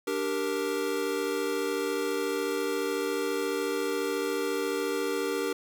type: chord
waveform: square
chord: G minor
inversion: second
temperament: equal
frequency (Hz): 293.7 / 392 / 466.2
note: D4 / G4 / Bb4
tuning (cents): 0 / 0 / 0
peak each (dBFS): -35 / -32 / -32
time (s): 0.07-5.53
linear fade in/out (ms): 5
effects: none